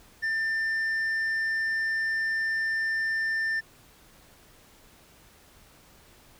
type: tone with tanh clipping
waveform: sine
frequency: 1790 Hz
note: A6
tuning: 29 cents sharp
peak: -26 dBFS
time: 0.22-3.61 s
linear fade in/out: 20 ms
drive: 4 dB
effects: pink hiss -56 dBFS RMS until 6.39 s